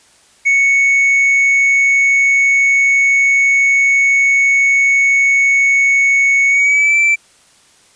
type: tone with pitch glide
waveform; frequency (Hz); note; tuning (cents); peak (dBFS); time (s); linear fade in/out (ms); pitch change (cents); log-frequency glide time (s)
triangle; 2217 to 2333; C#7 to D7; 0 to -12; -7; 0.45-7.16; 20; +88; 6.48-6.97
effects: white hiss -49 dBFS RMS until 7.95 s + resampled to 22050 Hz